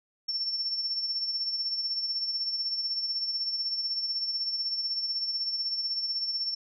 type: tone with tremolo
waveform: sine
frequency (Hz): 5420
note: E8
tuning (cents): +47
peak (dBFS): -26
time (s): 0.28-6.55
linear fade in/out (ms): 10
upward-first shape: sine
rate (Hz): 16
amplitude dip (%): 50
effects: none